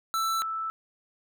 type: tone pair in turn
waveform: square / sine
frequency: 1326 / 1318.4 Hz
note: E6 / E6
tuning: +10 / 0 cents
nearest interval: unison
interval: 10 cents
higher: first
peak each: -26 / -29 dBFS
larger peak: first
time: 0.14-0.42 / 0.42-0.7 s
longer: neither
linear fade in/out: 0 ms
effects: none